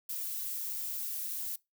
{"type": "noise", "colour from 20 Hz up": "violet", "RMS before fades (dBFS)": -37, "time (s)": [0.09, 1.56], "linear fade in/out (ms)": 5, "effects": ["noise-tail reverb RT60 0.2 s tail -22 dB re dry"]}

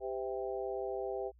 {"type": "harmonic tone with a mistuned harmonic", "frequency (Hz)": 131.6, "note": "C3", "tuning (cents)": 10, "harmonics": [3, 4, 5, 6], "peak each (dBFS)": [-38, -40, -42, -44], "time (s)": [0, 1.32], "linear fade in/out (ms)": 50, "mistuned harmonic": 4, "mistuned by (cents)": -45, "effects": ["added 60 Hz sine -59 dBFS peak until 1.39 s"]}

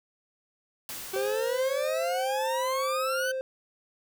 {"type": "noise with exponential decay", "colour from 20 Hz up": "white", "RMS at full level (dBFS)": -37, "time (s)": [0.89, 3.15], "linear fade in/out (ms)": 1, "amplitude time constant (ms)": 490}
{"type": "exponential sweep", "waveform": "40% pulse", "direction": "up", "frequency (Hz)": [378.3, 1545], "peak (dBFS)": -28, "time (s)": [1.13, 3.32], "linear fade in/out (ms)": 10}
{"type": "tone", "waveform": "triangle", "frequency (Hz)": 524, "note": "C5", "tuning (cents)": 2, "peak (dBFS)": -27, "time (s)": [1.16, 3.41], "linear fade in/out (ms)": 0}
{"effects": []}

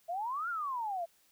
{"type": "exponential two-way sweep", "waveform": "sine", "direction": "up then down", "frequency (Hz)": [654, 1447, 654], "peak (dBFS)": -33, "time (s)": [0.08, 1.06], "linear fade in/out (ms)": 20, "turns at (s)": 0.49, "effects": ["white hiss -68 dBFS RMS until 1.31 s"]}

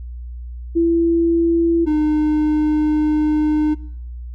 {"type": "tone pair in turn", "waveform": ["sine", "triangle"], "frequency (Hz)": [335.1, 304.2], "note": ["E4", "D#4"], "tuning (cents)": [29, -39], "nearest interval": "major second", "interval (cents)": 168, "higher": "first", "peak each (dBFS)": -12, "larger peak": "neither", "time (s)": [[0.75, 1.86], [1.86, 3.75]], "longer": "second", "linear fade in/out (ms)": 20, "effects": ["noise-tail reverb RT60 0.7 s tail -21 dB re dry", "added 60 Hz sine -28 dBFS peak until 4.34 s"]}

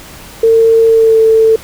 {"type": "tone with pitch glide", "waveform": "sine", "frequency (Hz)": [452.6, 444.8], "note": ["A4", "A4"], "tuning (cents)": [49, 19], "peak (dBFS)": -4, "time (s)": [0.43, 1.56], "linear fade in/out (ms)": 5, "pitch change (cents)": -30, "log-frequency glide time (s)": [0.85, 1.19], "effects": ["pink hiss -33 dBFS RMS until 1.63 s"]}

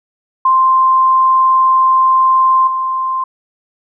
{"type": "tone with level steps", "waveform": "sine", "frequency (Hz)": 1046.5, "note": "C6", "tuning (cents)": 0, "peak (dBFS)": [-7, -14], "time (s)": [0.45, 3.24], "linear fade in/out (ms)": 5, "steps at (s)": 2.67, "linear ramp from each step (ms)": 5, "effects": []}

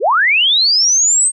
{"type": "linear sweep", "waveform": "sine", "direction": "up", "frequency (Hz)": [329.6, 8470], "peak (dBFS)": -9, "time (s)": [0, 1.32], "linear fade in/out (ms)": 50, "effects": []}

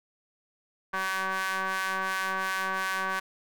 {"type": "ring-modulated tone", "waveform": "sawtooth", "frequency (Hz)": 189.8, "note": "F#3", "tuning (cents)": 44, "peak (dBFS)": -21, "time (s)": [0.93, 3.2], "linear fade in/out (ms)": 10, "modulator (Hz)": 1330, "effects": []}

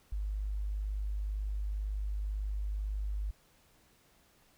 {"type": "tone", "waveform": "sine", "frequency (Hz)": 51, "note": "G#1", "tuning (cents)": -31, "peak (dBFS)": -32, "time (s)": [0.12, 3.31], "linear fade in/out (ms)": 5, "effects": ["pink hiss -66 dBFS RMS until 4.57 s"]}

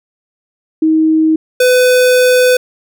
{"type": "tone pair in turn", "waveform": ["sine", "square"], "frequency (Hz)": [316.3, 502.1], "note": ["D#4", "B4"], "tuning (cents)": [29, 29], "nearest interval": "minor sixth", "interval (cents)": 800, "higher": "second", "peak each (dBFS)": -7, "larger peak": "neither", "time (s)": [[0.82, 1.36], [1.6, 2.57]], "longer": "second", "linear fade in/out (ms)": 5, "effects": []}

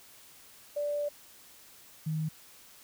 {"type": "tone pair in turn", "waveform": "sine", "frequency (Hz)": [584, 156.8], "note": ["D5", "D#3"], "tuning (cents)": [-10, 14], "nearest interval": "octave + major seventh", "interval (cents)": 2276, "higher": "first", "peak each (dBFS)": [-29, -29], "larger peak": "neither", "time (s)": [[0.76, 1.09], [2.06, 2.29]], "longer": "first", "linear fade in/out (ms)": 10, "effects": ["white hiss -55 dBFS RMS until 2.83 s"]}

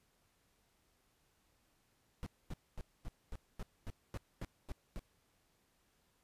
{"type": "noise bursts", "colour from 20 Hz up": "brown", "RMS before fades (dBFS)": -42, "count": 11, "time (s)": [2.23, 4.993], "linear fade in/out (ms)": 0, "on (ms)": 33, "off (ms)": 240, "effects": ["pink hiss -75 dBFS RMS until 6.23 s", "resampled to 32000 Hz"]}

